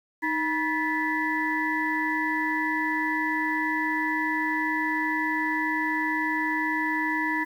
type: tone cluster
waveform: sine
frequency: 311.2 / 965 / 1737 / 1982 Hz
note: D#4 / B5 / A6 / B6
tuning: 0 / -40 / -23 / +6 cents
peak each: -29 dBFS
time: 0.22-7.45 s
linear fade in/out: 20 ms
effects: tanh soft clip ceiling -13 dBFS + 9-bit